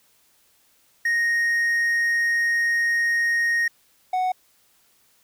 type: tone pair in turn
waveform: triangle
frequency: 1864.7 / 740 Hz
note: A#6 / F#5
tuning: 0 / 0 cents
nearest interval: octave + major third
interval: 1600 cents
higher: first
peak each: -17 / -18 dBFS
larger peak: first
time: 1.05-3.68 / 4.13-4.32 s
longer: first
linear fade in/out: 5 ms
effects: white hiss -61 dBFS RMS until 5.23 s